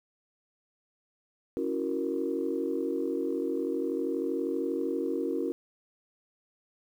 sine chord, F# dominant seventh, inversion second, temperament equal, 277.2 / 329.6 / 370 / 466.2 Hz, C#4 / E4 / F#4 / A#4, 0 / 0 / 0 / 0 cents, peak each -33 dBFS, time 1.57-5.52 s, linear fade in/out 0 ms, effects tanh soft clip ceiling -18 dBFS + 10-bit

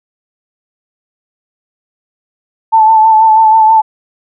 sine tone with vibrato, 880 Hz, A5, in tune, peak -3 dBFS, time 2.72-3.82 s, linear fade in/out 20 ms, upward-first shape sine, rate 6.2 Hz, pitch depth 30 cents each way, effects none

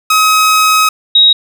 sawtooth / sine tone pair in turn, 1271 / 3798 Hz, D#6 / A#7, +36 / +32 cents, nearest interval octave + perfect fifth, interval 1896 cents, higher second, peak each -3 dBFS, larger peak neither, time 0.1-0.89 / 1.15-1.33 s, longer first, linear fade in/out 5 ms, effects none

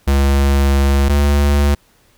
square tone pair in turn, 69.3 / 71.58 Hz, C#2 / D2, 0 / -44 cents, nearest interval minor second, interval 56 cents, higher second, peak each -11 dBFS, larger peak neither, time 0.07-1.09 / 1.09-1.75 s, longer first, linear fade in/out 10 ms, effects pink hiss -54 dBFS RMS until 2.17 s

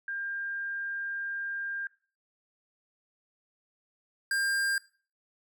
sine / square tone pair in turn, 1600 / 1600 Hz, G6 / G6, +35 / +35 cents, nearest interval unison, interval 0 cents, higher neither, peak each -32 / -27 dBFS, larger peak second, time 0.08-1.87 / 4.31-4.78 s, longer first, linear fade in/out 2 ms, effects noise-tail reverb RT60 0.4 s tail -20 dB re dry

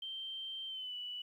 sine tone with pitch glide, 3136 to 2960 Hz, G7 to F#7, 0 to 0 cents, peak -40 dBFS, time 0.02-1.22 s, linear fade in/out 5 ms, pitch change -100 cents, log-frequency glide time 0.67-0.95 s, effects 12-bit

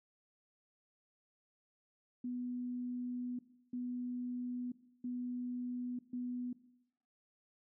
sine tone bursts at uneven times, 246.9 Hz, B3, in tune, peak -37 dBFS, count 4, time 2.24-3.39 / 3.73-4.72 / 5.04-5.99 / 6.13-6.53 s, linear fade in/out 5 ms, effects noise-tail reverb RT60 0.8 s tail -17 dB re dry

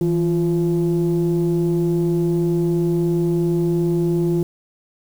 sine tone pair together, 164.2 / 347 Hz, E3 / F4, -6 / -11 cents, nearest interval octave + minor second, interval 1295 cents, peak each -17 dBFS, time 0.01-4.43 s, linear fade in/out 2 ms, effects tanh soft clip ceiling -12 dBFS + 7-bit

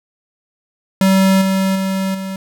square tone with level steps, 191.6 Hz, G3, 39 cents flat, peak -10 / -14 / -17 / -23 dBFS, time 1.01-2.36 s, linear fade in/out 2 ms, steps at 1.41 / 1.75 / 2.14 s, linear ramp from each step 10 ms, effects none

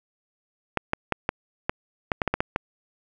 clicks, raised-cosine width 0.5 ms, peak -7 dBFS, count 11, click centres 0.773 / 0.934 / 1.123 / 1.291 / 1.695 / 2.118 / 2.218 / 2.277 / 2.34 / 2.405 / 2.561 s, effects none

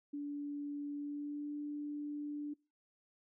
sine tone with pitch glide, 288.9 to 293.6 Hz, D4 to D4, -28 to 0 cents, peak -38 dBFS, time 0.13-2.54 s, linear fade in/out 10 ms, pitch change +28 cents, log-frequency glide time 0.94-1.54 s, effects noise-tail reverb RT60 0.3 s tail -24 dB re dry

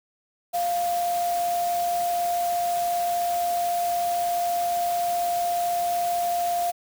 sine tone in noise, 698.5 Hz, F5, in tune, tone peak -22 dBFS, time 0.53-6.72 s, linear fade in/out 20 ms, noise white, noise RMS -36 dBFS, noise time 0.53-6.72 s, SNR +11 dB, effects none

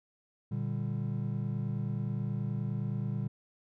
triangle chord, G minor, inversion first, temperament just, 117.6 / 147 / 196 Hz, Bb2 / D3 / G3, +16 / +2 / 0 cents, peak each -32 / -34 / -35 dBFS, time 0.51-3.28 s, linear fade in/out 10 ms, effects none

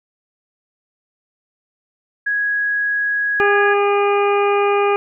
sine tone, 1661.2 Hz, G#6, in tune, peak -16 dBFS, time 2.26-3.74 s, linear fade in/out 10 ms
harmonic tone, 405.5 Hz, G#4, 41 cents flat, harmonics 1 / 2 / 3 / 4 / 5 / 6 / 7, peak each -15 / -20 / -21 / -32 / -34 / -25 / -36 dBFS, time 3.4-4.96 s, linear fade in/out 0 ms
effects none

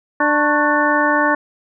harmonic tone with a mistuned harmonic, 296.3 Hz, D4, 15 cents sharp, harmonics 1 / 2 / 3 / 4 / 5 / 6, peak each -20 / -20 / -20 / -20 / -20 / -20 dBFS, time 0.2-1.35 s, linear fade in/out 5 ms, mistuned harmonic 4, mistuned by -120 cents, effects none

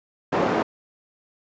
white band-pass noise, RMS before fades -22 dBFS, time 0.32-0.63 s, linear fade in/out 10 ms, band 200 to 750 Hz, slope 12 dB/octave, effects resampled to 16000 Hz

